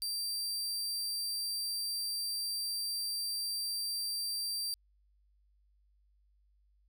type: tone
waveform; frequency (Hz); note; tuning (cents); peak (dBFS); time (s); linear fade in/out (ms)
sawtooth; 4699; D8; 0; -31; 0.02-4.74; 0
effects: added 50 Hz sine -66 dBFS peak until 6.88 s